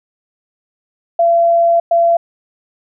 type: tone bursts at uneven times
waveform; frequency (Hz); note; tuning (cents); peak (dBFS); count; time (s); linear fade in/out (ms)
sine; 679; F5; -49; -8; 2; 1.19-1.8 / 1.91-2.17; 5
effects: none